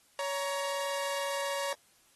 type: tone pair together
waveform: sawtooth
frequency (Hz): 560 / 939.1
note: C#5 / A#5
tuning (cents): +18 / +13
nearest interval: major sixth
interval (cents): 895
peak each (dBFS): -29 / -33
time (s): 0.19-1.73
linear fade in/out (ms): 2
effects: white hiss -65 dBFS RMS until 2.15 s + AAC 32 kbps